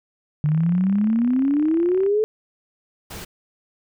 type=exponential sweep; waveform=sine; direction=up; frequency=147.1 to 440 Hz; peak=-16 dBFS; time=0.44-2.24 s; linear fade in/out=0 ms
type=click train; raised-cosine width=0.5 ms; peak=-25 dBFS; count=56; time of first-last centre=0.46-2.063 s; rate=34.3 Hz
type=noise; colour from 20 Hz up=pink; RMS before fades=-35 dBFS; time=3.1-3.25 s; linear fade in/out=10 ms
effects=none